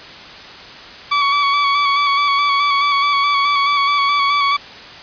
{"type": "tone with vibrato", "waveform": "sawtooth", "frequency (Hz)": 1136, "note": "C#6", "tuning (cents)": 42, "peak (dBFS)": -9, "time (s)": [1.11, 4.57], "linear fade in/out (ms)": 10, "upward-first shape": "square", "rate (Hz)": 4.7, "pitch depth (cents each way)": 24, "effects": ["white hiss -35 dBFS RMS until 5.02 s", "resampled to 11025 Hz"]}